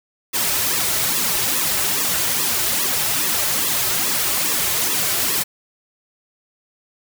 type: noise with flanger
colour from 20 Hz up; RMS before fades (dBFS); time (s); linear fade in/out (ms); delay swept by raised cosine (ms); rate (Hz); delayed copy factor
white; -20; 0.33-5.44; 20; 1.3 to 4.3; 2.4; -0.85
effects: none